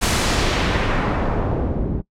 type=noise with low-pass filter sweep; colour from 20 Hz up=pink; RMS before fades=-20 dBFS; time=0.01-2.02 s; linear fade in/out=20 ms; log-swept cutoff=11000 to 280 Hz; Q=0.83; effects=noise-tail reverb RT60 0.1 s tail -20 dB re dry